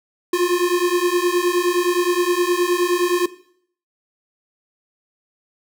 square beating tone pair, 349.2 / 358.8 Hz, F4 / F4, 0 / +47 cents, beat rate 9.6 Hz, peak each -20 / -19 dBFS, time 0.33-3.26 s, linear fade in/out 5 ms, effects noise-tail reverb RT60 0.6 s tail -17 dB re dry

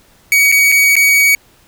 45% pulse tone with dropouts, 2254 Hz, C#7, 28 cents sharp, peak -7 dBFS, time 0.32-1.35 s, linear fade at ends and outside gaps 1 ms, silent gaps 0.517-0.523 / 0.718-0.722 / 0.955-0.965 s, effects pink hiss -49 dBFS RMS until 1.67 s

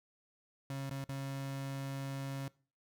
35% pulse tone with dropouts, 136.7 Hz, C#3, 24 cents flat, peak -36 dBFS, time 0.7-2.48 s, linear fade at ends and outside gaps 2 ms, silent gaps 0.897-0.91 / 1.041-1.09 s, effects noise-tail reverb RT60 0.4 s tail -22 dB re dry

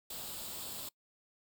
white noise with comb filter, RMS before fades -43 dBFS, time 0.1-0.89 s, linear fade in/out 5 ms, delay 0.25 ms, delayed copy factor +0.6, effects noise-tail reverb RT60 0.1 s tail -23 dB re dry

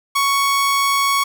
sawtooth tone, 1112 Hz, C#6, 5 cents sharp, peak -11 dBFS, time 0.15-1.24 s, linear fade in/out 10 ms, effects 8-bit

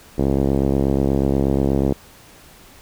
5% pulse tone with low-pass filter, 68.3 Hz, C#2, 25 cents flat, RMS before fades -18 dBFS, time 0.18-1.93 s, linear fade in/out 5 ms, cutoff 370 Hz, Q 0.92, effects pink hiss -46 dBFS RMS until 2.81 s

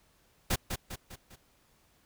pink noise with echo, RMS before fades -28 dBFS, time 0.5-0.56 s, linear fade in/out 10 ms, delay 200 ms, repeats 4, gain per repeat -6 dB, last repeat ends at 1.36 s, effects pink hiss -67 dBFS RMS until 2.05 s

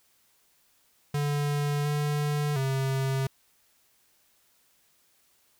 square tone with pitch steps, 145.4 / 147.3 / 134.2 Hz, D3 / D3 / C3, -17 / +6 / +44 cents, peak -26 dBFS, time 1.14-3.27 s, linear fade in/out 5 ms, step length 710 ms, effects white hiss -66 dBFS RMS until 5.59 s

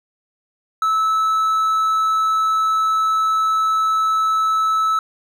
triangle tone, 1305 Hz, E6, 18 cents flat, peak -13 dBFS, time 0.82-4.99 s, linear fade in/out 2 ms, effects none

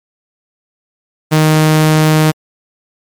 sawtooth tone, 155.56 Hz, D#3, in tune, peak -3 dBFS, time 1.31-2.32 s, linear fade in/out 20 ms, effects MP3 96 kbps

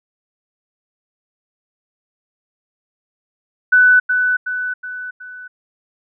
sine tone with echo, 1495 Hz, F#6, 17 cents sharp, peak -7 dBFS, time 3.72-4 s, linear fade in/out 10 ms, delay 370 ms, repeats 4, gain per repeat -6 dB, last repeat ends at 5.48 s, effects none

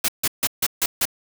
white noise bursts, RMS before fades -20 dBFS, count 6, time 0.04-1.054 s, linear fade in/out 5 ms, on 44 ms, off 150 ms, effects none

